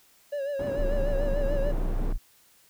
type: tone with vibrato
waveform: triangle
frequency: 563 Hz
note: C#5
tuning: 27 cents sharp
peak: -26 dBFS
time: 0.32-1.72 s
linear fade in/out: 10 ms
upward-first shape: sine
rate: 6.8 Hz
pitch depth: 64 cents each way
type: low-pass noise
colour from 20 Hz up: white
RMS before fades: -36 dBFS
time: 0.59-2.13 s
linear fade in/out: 5 ms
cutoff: 410 Hz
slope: 12 dB/octave
type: tone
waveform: triangle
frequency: 30.79 Hz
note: B0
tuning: 4 cents flat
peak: -22 dBFS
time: 0.77-2.18 s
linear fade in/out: 20 ms
effects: white hiss -60 dBFS RMS until 2.69 s